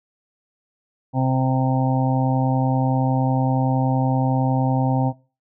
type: harmonic tone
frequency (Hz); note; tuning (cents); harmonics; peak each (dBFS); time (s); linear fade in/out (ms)
130.7; C3; -1; 1 / 2 / 4 / 5 / 6 / 7; -19 / -22 / -30 / -31 / -26 / -29; 1.13-5.13; 50
effects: noise-tail reverb RT60 0.3 s tail -18 dB re dry